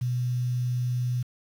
sine tone with quantisation, 123.9 Hz, B2, 6 cents sharp, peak -24 dBFS, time 0.01-1.23 s, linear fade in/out 10 ms, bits 8, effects none

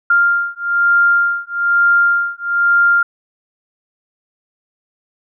sine beating tone pair, 1396.9 / 1398 Hz, F6 / F6, 0 / +1 cents, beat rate 1.1 Hz, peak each -14 dBFS, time 0.1-3.03 s, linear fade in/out 5 ms, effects none

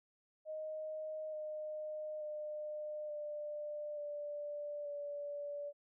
sine tone with pitch steps, 622 / 613.1 / 604.3 / 595.6 / 587.1 / 578.7 Hz, D#5 / D#5 / D5 / D5 / D5 / D5, -1 / -26 / +49 / +24 / -1 / -26 cents, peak -40 dBFS, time 0.45-5.73 s, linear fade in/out 50 ms, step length 880 ms, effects none

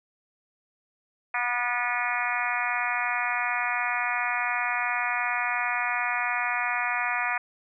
harmonic tone with a mistuned harmonic, 242.8 Hz, B3, 29 cents flat, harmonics 3 / 4 / 5 / 6 / 7 / 8 / 9 / 10, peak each -33 / -33 / -33 / -33 / -33 / -33 / -33 / -33 dBFS, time 1.34-7.38 s, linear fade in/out 5 ms, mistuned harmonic 7, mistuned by +33 cents, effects none

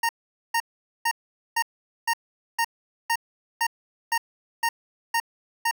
25% pulse tone bursts, 924 Hz, A#5, 16 cents flat, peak -17 dBFS, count 12, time 0.03-5.712 s, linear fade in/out 5 ms, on 61 ms, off 450 ms, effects none

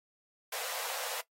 pink high-pass noise, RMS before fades -38 dBFS, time 0.52-1.21 s, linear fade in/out 5 ms, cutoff 470 Hz, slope 96 dB/octave, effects noise-tail reverb RT60 0.1 s tail -18 dB re dry + AAC 48 kbps

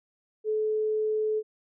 sine tone, 431.3 Hz, A4, 35 cents flat, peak -24 dBFS, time 0.44-1.43 s, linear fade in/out 50 ms, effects none

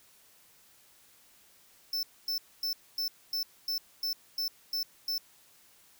square tone bursts, 5300 Hz, E8, 9 cents sharp, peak -30 dBFS, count 10, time 1.93-5.18 s, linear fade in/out 2 ms, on 100 ms, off 250 ms, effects white hiss -61 dBFS RMS until 5.99 s

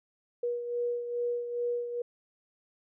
sine beating tone pair, 480.4 / 482.8 Hz, B4 / B4, -48 / -39 cents, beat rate 2.4 Hz, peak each -30 / -38 dBFS, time 0.43-2.02 s, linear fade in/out 5 ms, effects none

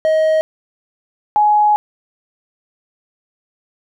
triangle / sine tone pair in turn, 630 / 839.5 Hz, D#5 / G#5, +21 / +18 cents, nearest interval perfect fourth, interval 497 cents, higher second, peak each -9 dBFS, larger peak neither, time 0.05-0.41 / 1.36-1.76 s, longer second, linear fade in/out 0 ms, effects none

